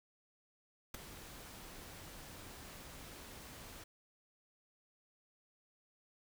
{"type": "noise with ADSR envelope", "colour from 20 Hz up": "pink", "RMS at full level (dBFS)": -41, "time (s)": [0.94, 3.84], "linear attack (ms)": 4, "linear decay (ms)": 11, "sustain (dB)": -11, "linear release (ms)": 6, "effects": []}